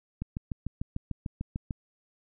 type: click train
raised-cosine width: 5 ms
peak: -20 dBFS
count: 11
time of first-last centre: 0.22-1.708 s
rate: 6.72 Hz
effects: none